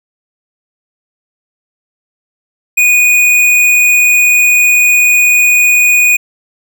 square tone, 2469 Hz, D#7, 14 cents flat, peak -6 dBFS, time 2.77-6.17 s, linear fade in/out 10 ms, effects none

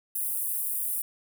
pink high-pass noise, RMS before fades -30 dBFS, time 0.15-1.02 s, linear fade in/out 5 ms, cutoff 9600 Hz, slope 48 dB/octave, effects none

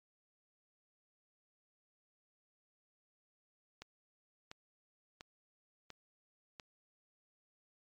click train, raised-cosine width 0.2 ms, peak -30 dBFS, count 5, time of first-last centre 3.82-6.598 s, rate 1.44 Hz, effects MP3 96 kbps

